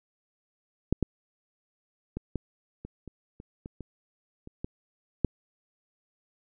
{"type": "clicks", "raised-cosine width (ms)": 3, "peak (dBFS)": [-10, -12, -20, -17, -26, -28, -30, -26, -26, -30, -20, -9], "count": 12, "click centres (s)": [0.926, 1.027, 2.17, 2.357, 2.85, 3.077, 3.401, 3.659, 3.807, 4.474, 4.645, 5.247], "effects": []}